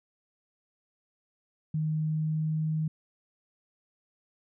sine tone with pitch glide, 155.56 to 156.64 Hz, D#3 to D#3, 0 to +12 cents, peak -26 dBFS, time 1.74-2.88 s, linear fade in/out 5 ms, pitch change +12 cents, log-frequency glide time 2.02-2.65 s, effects none

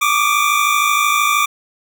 25% pulse tone pair together, 1153 / 1206 Hz, D6 / D6, -32 / +46 cents, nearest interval minor second, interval 78 cents, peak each -12 dBFS, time 0.01-1.46 s, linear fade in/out 10 ms, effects none

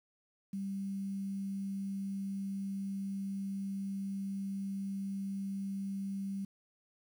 sine tone with quantisation, 196 Hz, G3, in tune, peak -35 dBFS, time 0.53-6.45 s, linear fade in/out 5 ms, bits 10, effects none

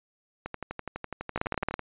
two click trains, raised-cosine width 0.5 ms, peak -19 / -12 dBFS, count 17 / 8, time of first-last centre 0.46-1.793 / 1.36-1.74 s, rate 12 / 18.4 Hz, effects resampled to 8000 Hz

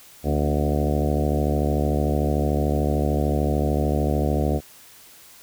harmonic tone with a mistuned harmonic, 73.42 Hz, D2, in tune, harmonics 1 / 2 / 3 / 4 / 5 / 6 / 7 / 8 / 9 / 10, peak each -23 / -26 / -28 / -29 / -30 / -31 / -31 / -32 / -33 / -33 dBFS, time 0.23-4.61 s, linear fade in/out 50 ms, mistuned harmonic 3, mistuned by +44 cents, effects white hiss -48 dBFS RMS until 5.42 s

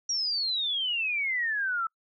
sine exponential sweep, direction down, 5740 to 1307 Hz, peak -26 dBFS, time 0.09-1.87 s, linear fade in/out 5 ms, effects noise-tail reverb RT60 0.1 s tail -26 dB re dry

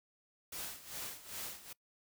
white noise with tremolo, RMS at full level -42 dBFS, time 0.52-1.73 s, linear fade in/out 5 ms, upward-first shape sine, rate 2.5 Hz, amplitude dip 80%, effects noise-tail reverb RT60 0.1 s tail -23 dB re dry

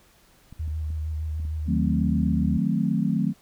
clicks, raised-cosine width 5 ms, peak -30 dBFS, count 5, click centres 0.526 / 0.678 / 0.904 / 1.4 / 1.452 s
sine tone with vibrato, 77.78 Hz, D#2, in tune, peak -26 dBFS, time 0.59-2.58 s, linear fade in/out 10 ms, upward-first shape square, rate 6.5 Hz, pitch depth 24 cents each way
sine chord, D# diminished seventh, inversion none, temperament equal with one note detuned, 155.56 / 183.4 / 220 / 261.6 Hz, D#3 / F#3 / A3 / C4, 0 / -15 / 0 / 0 cents, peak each -27 / -25 / -25 / -29 dBFS, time 1.66-3.34 s, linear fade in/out 50 ms
effects pink hiss -58 dBFS RMS until 3.41 s

